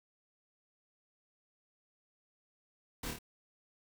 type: noise with echo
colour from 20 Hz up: pink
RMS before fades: -41 dBFS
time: 3.03-3.11 s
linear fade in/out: 5 ms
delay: 26 ms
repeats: 3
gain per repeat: -3 dB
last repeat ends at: 3.188 s
effects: none